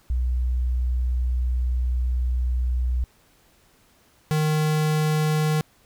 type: tone pair in turn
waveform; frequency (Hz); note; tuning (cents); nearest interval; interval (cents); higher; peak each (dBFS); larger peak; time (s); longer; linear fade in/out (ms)
sine / square; 61.9 / 154.1; B1 / D#3; +5 / -16; octave + major third; 1579; second; -20; neither; 0.1-3.04 / 4.31-5.61; first; 0
effects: pink hiss -59 dBFS RMS until 5.85 s